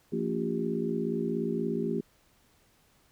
harmonic tone with a mistuned harmonic, 56.9 Hz, A#1, 41 cents flat, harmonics 3 / 4 / 5 / 6 / 7, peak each -35 / -32 / -38 / -35 / -33 dBFS, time 0.12-2.01 s, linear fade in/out 10 ms, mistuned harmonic 6, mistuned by +64 cents, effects pink hiss -65 dBFS RMS until 3.11 s

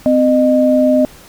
sine tone pair together, 257.7 / 612.9 Hz, C4 / D#5, -26 / -26 cents, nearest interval octave + minor third, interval 1500 cents, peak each -11 dBFS, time 0.06-1.05 s, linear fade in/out 0 ms, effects pink hiss -40 dBFS RMS until 1.28 s

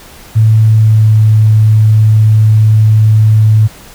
sine tone with pitch glide, 110 to 108.55 Hz, A2 to A2, 0 to -23 cents, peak -3 dBFS, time 0.35-3.68 s, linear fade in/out 20 ms, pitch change -23 cents, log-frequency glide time 0.62-1.16 s, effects pink hiss -35 dBFS RMS until 3.94 s

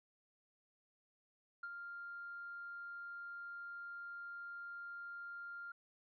sine tone with ADSR envelope, 1396.9 Hz, F6, in tune, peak -40 dBFS, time 1.63-5.72 s, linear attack 6 ms, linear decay 45 ms, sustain -5 dB, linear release 5 ms, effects tanh soft clip ceiling -39 dBFS

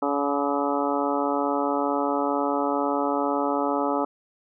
harmonic tone with a mistuned harmonic, 142.2 Hz, C#3, 45 cents sharp, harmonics 2 / 3 / 4 / 5 / 6 / 7 / 8 / 9, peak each -27 / -30 / -29 / -31 / -29 / -33 / -34 / -32 dBFS, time 0.02-4.05 s, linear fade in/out 5 ms, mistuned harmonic 8, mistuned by +56 cents, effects none

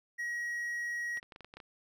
triangle tone, 1902 Hz, A#6, 34 cents sharp, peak -32 dBFS, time 0.18-1.2 s, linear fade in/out 20 ms
clicks, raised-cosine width 0.3 ms, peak -33 dBFS, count 9, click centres 1.173 / 1.229 / 1.322 / 1.361 / 1.407 / 1.446 / 1.539 / 1.57 / 1.602 s
effects none

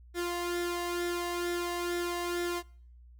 sawtooth tone with flanger, 349.2 Hz, F4, in tune, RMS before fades -33 dBFS, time 0.14-2.63 s, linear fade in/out 50 ms, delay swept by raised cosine 0.54 to 1.05 ms, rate 2.2 Hz, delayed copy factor +0.6, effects noise-tail reverb RT60 0.6 s tail -25 dB re dry + added 60 Hz sine -51 dBFS peak until 3.19 s

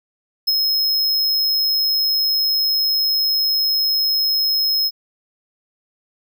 square tone with ADSR envelope, 5150 Hz, E8, 41 cents flat, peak -13 dBFS, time 0.47-4.91 s, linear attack 13 ms, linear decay 31 ms, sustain -3 dB, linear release 45 ms, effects none

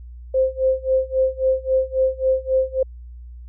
sine tone with tremolo, 523.3 Hz, C5, in tune, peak -13 dBFS, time 0.34-2.83 s, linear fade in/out 5 ms, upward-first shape sine, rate 3.7 Hz, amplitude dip 95%, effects added 60 Hz sine -35 dBFS peak until 3.48 s

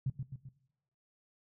sine tone with echo, 132.5 Hz, C3, 22 cents sharp, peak -29 dBFS, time 0.06-0.1 s, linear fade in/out 5 ms, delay 130 ms, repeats 3, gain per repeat -5 dB, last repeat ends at 0.49 s, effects noise-tail reverb RT60 0.9 s tail -19 dB re dry

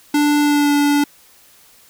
square tone with pitch glide, 293.7 to 289 Hz, D4 to D4, 0 to -28 cents, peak -13 dBFS, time 0.14-1.04 s, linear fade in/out 5 ms, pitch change -28 cents, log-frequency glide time 0.41-0.72 s, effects white hiss -49 dBFS RMS until 1.89 s

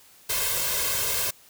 white noise with comb filter, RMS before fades -26 dBFS, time 0.29-1.31 s, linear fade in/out 10 ms, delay 1.9 ms, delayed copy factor +0.95, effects white hiss -54 dBFS RMS until 1.49 s

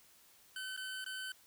25% pulse tone with dropouts, 1524 Hz, G6, 49 cents flat, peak -37 dBFS, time 0.56-1.32 s, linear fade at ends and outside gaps 2 ms, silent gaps 0.765-0.775 / 1.044-1.062 s, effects white hiss -64 dBFS RMS until 1.46 s

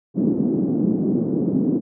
white band-pass noise, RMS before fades -20 dBFS, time 0.14-1.81 s, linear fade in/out 50 ms, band 180 to 300 Hz, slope 24 dB/octave, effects none

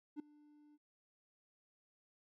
triangle tone with ADSR envelope, 296.8 Hz, D4, 18 cents sharp, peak -37 dBFS, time 0.16-0.78 s, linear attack 37 ms, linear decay 5 ms, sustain -23 dB, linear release 35 ms, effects none

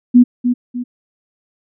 sine tone with echo, 245.4 Hz, B3, 11 cents flat, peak -3 dBFS, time 0.14-0.24 s, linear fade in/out 20 ms, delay 300 ms, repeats 2, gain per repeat -8 dB, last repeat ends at 0.84 s, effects none

